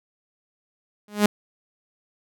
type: tone with exponential growth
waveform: sawtooth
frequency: 207.7 Hz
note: G#3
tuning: in tune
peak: -7 dBFS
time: 1.08-1.26 s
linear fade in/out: 2 ms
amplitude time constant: 38 ms
effects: none